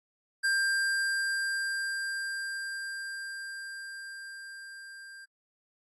square tone with level ramp, 1590 Hz, G6, 24 cents sharp, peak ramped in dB -25 to -46 dBFS, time 0.43-5.26 s, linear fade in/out 20 ms, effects low-pass 12000 Hz 12 dB/octave + AAC 32 kbps

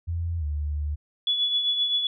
sine tone with pitch glide, 84.6 to 74.08 Hz, E2 to D2, +45 to +16 cents, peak -25 dBFS, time 0.07-0.96 s, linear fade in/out 20 ms, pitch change -229 cents, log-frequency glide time 0.39-0.44 s
sine tone with tremolo, 3414 Hz, G#7, 47 cents sharp, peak -19 dBFS, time 1.27-2.07 s, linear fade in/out 2 ms, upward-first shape triangle, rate 7.7 Hz, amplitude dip 55%
effects none

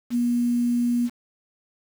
sine tone with quantisation, 240.6 Hz, B3, 45 cents flat, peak -19 dBFS, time 0.1-1.1 s, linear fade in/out 50 ms, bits 7, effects none

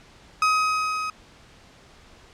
35% pulse tone with level ramp, 1263 Hz, D#6, 26 cents sharp, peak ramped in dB -15 to -25 dBFS, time 0.42-1.1 s, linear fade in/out 2 ms, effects pink hiss -51 dBFS RMS until 2.33 s + low-pass 6000 Hz 12 dB/octave

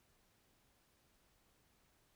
silence, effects pink hiss -74 dBFS RMS until 2.15 s

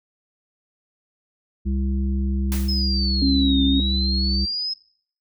harmonic tone, 66.4 Hz, C2, 26 cents sharp, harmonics 1 / 3 / 5, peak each -21 / -26 / -35 dBFS, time 1.65-4.46 s, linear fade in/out 20 ms
white noise with exponential decay, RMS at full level -29 dBFS, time 2.52-2.95 s, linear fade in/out 0 ms, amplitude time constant 92 ms
sine exponential two-way sweep, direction down then up, 5200 to 3602 to 5170 Hz, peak -23 dBFS, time 2.68-4.74 s, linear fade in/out 10 ms, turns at 3.64 s
sine tone, 272.2 Hz, C#4, 31 cents flat, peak -17 dBFS, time 3.22-3.8 s, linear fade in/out 2 ms
effects noise-tail reverb RT60 0.6 s tail -24 dB re dry

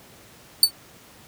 sawtooth tone with exponential decay, 4496 Hz, C#8, 24 cents sharp, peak -4 dBFS, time 0.63-0.71 s, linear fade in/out 2 ms, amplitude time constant 17 ms, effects pink hiss -49 dBFS RMS until 1.27 s + high-pass 80 Hz 12 dB/octave

